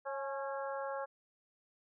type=harmonic tone with a mistuned harmonic; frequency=273.3 Hz; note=C#4; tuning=24 cents flat; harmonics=2 / 3 / 4 / 5 / 6; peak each=-39 / -43 / -45 / -47 / -49 dBFS; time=0.05-1.06 s; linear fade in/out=20 ms; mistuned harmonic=3; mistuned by=+41 cents; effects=none